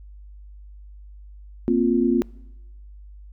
sine chord, Bb suspended second, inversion none, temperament just, 233.1 / 262.2 / 349.6 Hz, Bb3 / C4 / F4, 0 / +4 / +2 cents, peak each -21 dBFS, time 1.68-2.22 s, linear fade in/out 0 ms, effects noise-tail reverb RT60 1.0 s tail -25 dB re dry + added 50 Hz sine -40 dBFS peak until 3.32 s

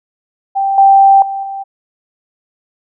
sine tone with level steps, 784 Hz, G5, in tune, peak -11 / -3 / -17 / -20 dBFS, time 0.55-1.64 s, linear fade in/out 20 ms, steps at 0.78 / 1.22 / 1.43 s, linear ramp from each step 2 ms, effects none

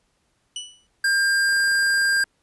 sawtooth tone with exponential decay, 2960 Hz, F#7, in tune, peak -23 dBFS, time 0.56-0.87 s, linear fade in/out 2 ms, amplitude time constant 67 ms
square tone, 1600 Hz, G6, 35 cents sharp, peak -18 dBFS, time 1.04-2.24 s, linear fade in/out 5 ms
click train, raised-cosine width 0.5 ms, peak -28 dBFS, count 21, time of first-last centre 1.49-2.242 s, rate 26.6 Hz
effects pink hiss -68 dBFS RMS until 2.42 s + resampled to 24000 Hz

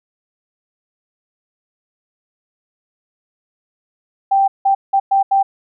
sine tone bursts at uneven times, 784 Hz, G5, in tune, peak -10 dBFS, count 5, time 4.31-4.48 / 4.65-4.75 / 4.93-5 / 5.11-5.23 / 5.31-5.43 s, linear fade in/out 10 ms, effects none

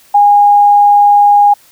sine tone, 819 Hz, G#5, 24 cents flat, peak -3 dBFS, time 0.14-1.54 s, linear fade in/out 10 ms, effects white hiss -45 dBFS RMS until 1.71 s

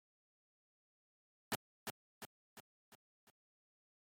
pink noise with echo, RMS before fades -35 dBFS, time 1.52-1.55 s, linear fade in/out 0 ms, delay 350 ms, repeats 5, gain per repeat -6 dB, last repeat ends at 3.3 s, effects high-pass 150 Hz 12 dB/octave + MP3 64 kbps

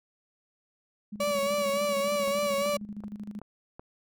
sine tone with tremolo, 207.7 Hz, G#3, in tune, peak -34 dBFS, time 1.12-3.4 s, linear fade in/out 10 ms, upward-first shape square, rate 13 Hz, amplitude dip 70%
35% pulse tone with vibrato, 570 Hz, C#5, 48 cents sharp, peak -24 dBFS, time 1.2-2.77 s, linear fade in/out 5 ms, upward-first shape sine, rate 3.5 Hz, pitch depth 45 cents each way
click train, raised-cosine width 1 ms, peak -29 dBFS, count 5, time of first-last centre 2.28-3.795 s, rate 2.64 Hz
effects none

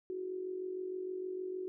sine tone with amplitude modulation, 370 Hz, F#4, in tune, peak -34 dBFS, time 0.1-1.68 s, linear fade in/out 0 ms, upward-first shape sine, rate 46.5 Hz, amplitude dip 60%, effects none

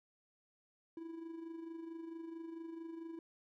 triangle tone with amplitude modulation, 329.6 Hz, E4, in tune, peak -40 dBFS, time 0.97-3.19 s, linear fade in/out 2 ms, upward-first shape sine, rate 24.5 Hz, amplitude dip 55%, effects none

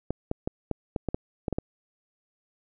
clicks, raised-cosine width 2 ms, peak -14 dBFS, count 10, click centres 0.106 / 0.314 / 0.475 / 0.713 / 0.962 / 1.087 / 1.145 / 1.482 / 1.527 / 1.585 s, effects none

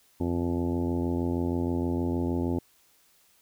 harmonic tone with a mistuned harmonic, 86.4 Hz, F2, 18 cents flat, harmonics 1 / 2 / 3 / 4 / 5 / 6 / 7 / 8 / 9 / 10, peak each -31 / -35 / -29 / -32 / -39 / -42 / -44 / -48 / -48 / -43 dBFS, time 0.2-2.59 s, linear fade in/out 5 ms, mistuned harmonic 1, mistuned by +16 cents, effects white hiss -63 dBFS RMS until 3.41 s

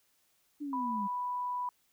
sine linear sweep, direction down, 298.5 to 193.1 Hz, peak -35 dBFS, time 0.6-1.08 s, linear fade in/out 20 ms
sine tone, 987.8 Hz, B5, in tune, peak -32 dBFS, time 0.73-1.69 s, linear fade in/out 2 ms
effects white hiss -72 dBFS RMS until 1.92 s

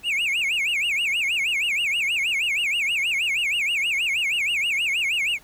triangle tone with vibrato, 2489 Hz, D#7, in tune, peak -19 dBFS, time 0.03-5.39 s, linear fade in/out 50 ms, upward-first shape sine, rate 6.3 Hz, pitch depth 260 cents each way, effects pink hiss -52 dBFS RMS until 5.43 s

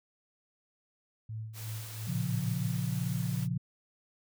sine tone with tremolo, 110 Hz, A2, in tune, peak -35 dBFS, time 1.29-2.69 s, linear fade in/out 5 ms, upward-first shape sine, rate 2.9 Hz, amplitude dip 65%
white noise, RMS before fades -46 dBFS, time 1.53-3.48 s, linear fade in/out 50 ms
sine chord, Bb minor, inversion none, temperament equal, 116.54 / 138.59 / 174.61 Hz, Bb2 / Db3 / F3, 0 / 0 / 0 cents, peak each -34 dBFS, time 2.07-3.58 s, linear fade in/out 10 ms
effects none

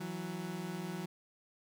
30% pulse tone pair together, 164.81 / 184.86 Hz, E3 / F#3, 0 / -1 cents, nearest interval major second, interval 199 cents, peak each -39 / -38 dBFS, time 0-1.06 s, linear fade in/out 10 ms, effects none

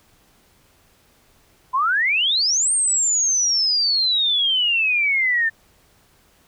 sine exponential two-way sweep, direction up then down, 989 to 8820 to 1775 Hz, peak -16 dBFS, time 1.73-5.5 s, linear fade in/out 20 ms, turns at 2.72 s, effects pink hiss -57 dBFS RMS until 6.47 s

